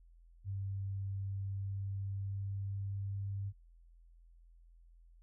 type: tone with pitch glide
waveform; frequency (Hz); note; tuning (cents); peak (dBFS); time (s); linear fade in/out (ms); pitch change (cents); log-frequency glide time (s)
sine; 97.9 to 99.04; G2 to G2; -2 to +18; -36; 0.44-3.53; 50; +20; 1.19-3.17
effects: added 42 Hz sine -58 dBFS peak until 5.22 s